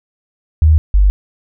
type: tone pair in turn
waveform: sine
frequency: 78 / 49.14 Hz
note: D#2 / G1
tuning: +5 / +5 cents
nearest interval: minor sixth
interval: 800 cents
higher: first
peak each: -5 / -6 dBFS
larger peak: first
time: 0.62-0.78 / 0.94-1.1 s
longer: neither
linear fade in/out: 0 ms
effects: none